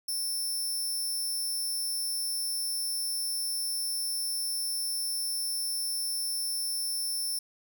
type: tone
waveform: 15% pulse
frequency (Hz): 5360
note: E8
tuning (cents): +28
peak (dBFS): -24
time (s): 0.08-7.39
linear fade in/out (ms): 5
effects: none